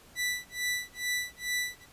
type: tone with tremolo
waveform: sawtooth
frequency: 1975.5 Hz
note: B6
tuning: in tune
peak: -24 dBFS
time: 0.15-1.86 s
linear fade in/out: 50 ms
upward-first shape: sine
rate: 2.3 Hz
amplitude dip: 100%
effects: pink hiss -56 dBFS RMS until 1.92 s + resampled to 32000 Hz